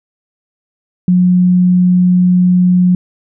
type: tone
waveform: sine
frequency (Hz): 180.4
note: F#3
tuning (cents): -44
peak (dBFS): -6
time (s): 1.08-2.95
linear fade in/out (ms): 2
effects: none